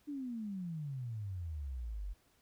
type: exponential sweep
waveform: sine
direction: down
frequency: 300 to 44.77 Hz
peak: -38 dBFS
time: 0.07-2.14 s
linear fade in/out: 20 ms
effects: pink hiss -71 dBFS RMS until 2.41 s